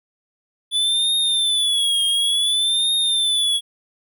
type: tone with vibrato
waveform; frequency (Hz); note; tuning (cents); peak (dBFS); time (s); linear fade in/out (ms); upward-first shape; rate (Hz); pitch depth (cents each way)
square; 3459; A7; -30; -17; 0.71-3.61; 50; triangle; 0.56; 120
effects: none